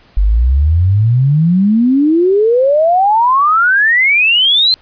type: exponential sweep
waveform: sine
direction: up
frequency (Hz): 46.89 to 4186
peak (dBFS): -7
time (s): 0.17-4.74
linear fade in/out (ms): 0
effects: pink hiss -47 dBFS RMS until 4.81 s + resampled to 11025 Hz